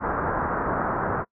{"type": "low-pass noise", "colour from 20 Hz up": "white", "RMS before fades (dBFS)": -26, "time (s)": [0, 1.25], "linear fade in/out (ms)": 50, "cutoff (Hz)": 1500, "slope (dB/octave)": 48, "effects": ["noise-tail reverb RT60 0.1 s tail -24 dB re dry"]}